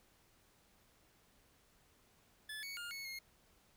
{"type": "tone with pitch steps", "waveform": "25% pulse", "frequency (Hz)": [1729, 2227, 1413, 2201, 2147], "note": ["A6", "C#7", "F6", "C#7", "C7"], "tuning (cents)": [-31, 7, 20, -13, 44], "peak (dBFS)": -40, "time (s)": [2.49, 3.19], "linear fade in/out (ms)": 5, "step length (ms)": 140, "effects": ["pink hiss -70 dBFS RMS until 3.76 s"]}